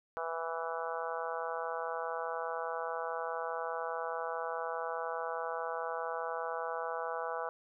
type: harmonic tone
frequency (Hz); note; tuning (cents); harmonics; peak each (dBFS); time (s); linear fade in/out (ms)
164.81; E3; 0; 3 / 4 / 5 / 6 / 7 / 8 / 9; -40 / -41 / -42 / -43 / -43 / -44 / -45; 0.17-7.49; 0
effects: none